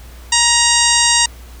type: harmonic tone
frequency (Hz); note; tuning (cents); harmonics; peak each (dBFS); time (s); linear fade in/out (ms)
942; A#5; +18; 1 / 2 / 3 / 4 / 5 / 6 / 7 / 8 / 9; -19 / -19 / -19 / -19 / -19 / -19 / -19 / -19 / -19; 0.32-1.26; 5
effects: added 60 Hz sine -34 dBFS peak until 1.6 s + pink hiss -43 dBFS RMS until 1.6 s